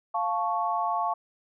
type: chord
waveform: sine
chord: F augmented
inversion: none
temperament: equal with one note detuned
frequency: 698.5 / 876.4 / 1108.7 Hz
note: F5 / A5 / C#6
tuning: 0 / -7 / 0 cents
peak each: -29 dBFS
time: 0.14-1.14 s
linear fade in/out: 10 ms
effects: none